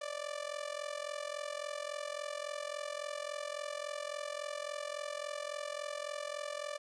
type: tone with amplitude modulation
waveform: sawtooth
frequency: 587.3 Hz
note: D5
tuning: in tune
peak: -31 dBFS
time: 0.01-6.78 s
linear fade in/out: 10 ms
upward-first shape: sine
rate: 43.6 Hz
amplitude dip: 85%
effects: resampled to 22050 Hz